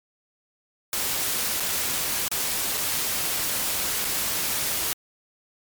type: noise with dropouts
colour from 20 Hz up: white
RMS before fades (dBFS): -26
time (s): 0.93-4.93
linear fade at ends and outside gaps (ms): 0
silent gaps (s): 1.599-1.604 / 2.281-2.315 / 2.773-2.777 / 4.046-4.05
effects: MP3 96 kbps